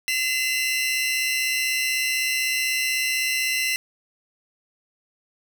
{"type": "tone cluster", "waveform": "sawtooth", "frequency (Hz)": [2039, 2680, 2816], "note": ["C7", "E7", "F7"], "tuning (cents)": [-45, 28, 14], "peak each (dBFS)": [-21, -23, -26], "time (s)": [0.08, 3.76], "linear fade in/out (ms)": 0, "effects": []}